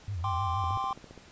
sine tone with vibrato, 92.5 Hz, F#2, in tune, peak -31 dBFS, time 0.08-0.77 s, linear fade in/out 0 ms, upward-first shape sine, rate 6.4 Hz, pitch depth 190 cents each way
triangle chord, G suspended fourth, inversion none, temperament equal, 784 / 1046.5 / 1174.7 Hz, G5 / C6 / D6, 0 / 0 / 0 cents, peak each -32 / -30 / -34 dBFS, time 0.24-0.93 s, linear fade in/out 2 ms
click train, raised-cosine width 2 ms, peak -33 dBFS, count 9, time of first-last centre 0.64-1.177 s, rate 14.9 Hz
effects pink hiss -54 dBFS RMS until 1.31 s + resampled to 16000 Hz

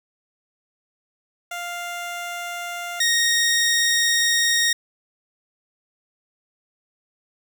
15% pulse tone pair in turn, 698.5 / 1864.8 Hz, F5 / A#6, 0 / 0 cents, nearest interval octave + perfect fourth, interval 1700 cents, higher second, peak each -22 / -11 dBFS, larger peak second, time 1.51-3 / 3-4.73 s, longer second, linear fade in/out 5 ms, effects none

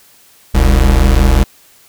square tone pair together, 40.61 / 65.8 Hz, E1 / C2, -25 / +10 cents, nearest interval minor sixth, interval 835 cents, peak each -10 dBFS, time 0.54-1.44 s, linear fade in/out 10 ms, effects white hiss -46 dBFS RMS until 1.88 s

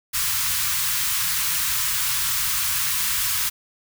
white band-stop noise, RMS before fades -23 dBFS, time 0.13-3.5 s, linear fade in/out 20 ms, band 160 to 970 Hz, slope 48 dB/octave, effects none

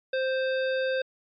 harmonic tone, 523.3 Hz, C5, in tune, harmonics 1 / 3 / 5 / 7 / 9, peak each -25 / -32 / -40 / -40 / -46 dBFS, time 0.13-1.02 s, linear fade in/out 5 ms, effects MP3 96 kbps

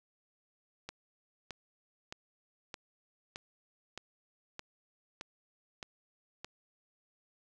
click train, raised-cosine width 0.2 ms, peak -24 dBFS, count 10, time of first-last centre 0.89-6.446 s, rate 1.62 Hz, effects none

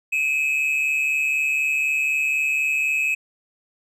triangle tone pair together, 2425 / 2569 Hz, D#7 / E7, -45 / -45 cents, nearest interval minor second, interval 100 cents, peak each -26 / -18 dBFS, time 0.12-3.15 s, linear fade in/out 10 ms, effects none

